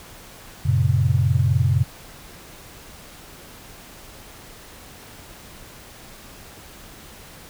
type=chord; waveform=sine; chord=F# major; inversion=none; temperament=equal with one note detuned; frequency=92.5 / 116.54 / 136.29 Hz; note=F#2 / A#2 / C#3; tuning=0 / 0 / -29 cents; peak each=-20 dBFS; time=0.65-1.84 s; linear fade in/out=10 ms; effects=pink hiss -43 dBFS RMS until 7.49 s